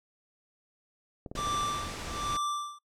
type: clicks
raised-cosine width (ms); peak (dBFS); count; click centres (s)
2; -26; 5; 1.262 / 1.315 / 1.353 / 1.39 / 1.472
type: noise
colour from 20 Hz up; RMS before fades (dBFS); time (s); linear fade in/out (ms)
pink; -38; 1.35-2.37; 5
type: tone with tremolo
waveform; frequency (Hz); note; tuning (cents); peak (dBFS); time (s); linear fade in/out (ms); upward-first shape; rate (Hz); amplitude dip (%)
square; 1174.7; D6; 0; -29; 1.37-2.79; 10; sine; 1.2; 95
effects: noise-tail reverb RT60 0.1 s tail -22 dB re dry + low-pass 8000 Hz 12 dB/octave